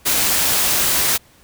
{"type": "noise", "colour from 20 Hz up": "white", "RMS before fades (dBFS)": -17, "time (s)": [0.05, 1.18], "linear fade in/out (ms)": 20, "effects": ["pink hiss -51 dBFS RMS until 1.43 s"]}